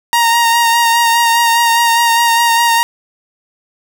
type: tone with vibrato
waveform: sawtooth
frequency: 932.3 Hz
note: A#5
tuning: in tune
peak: -5 dBFS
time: 0.13-2.83 s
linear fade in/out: 0 ms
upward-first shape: sine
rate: 4.9 Hz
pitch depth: 23 cents each way
effects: none